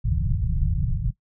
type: low-pass noise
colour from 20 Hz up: pink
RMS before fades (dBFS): -23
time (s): 0.04-1.11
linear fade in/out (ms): 10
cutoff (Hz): 170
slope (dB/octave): 96
effects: noise-tail reverb RT60 0.1 s tail -17 dB re dry